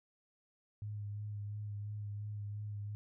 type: tone with vibrato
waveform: sine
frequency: 103.83 Hz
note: G#2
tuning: in tune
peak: -39 dBFS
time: 0.82-2.95 s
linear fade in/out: 0 ms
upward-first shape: sine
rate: 2.9 Hz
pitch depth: 23 cents each way
effects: none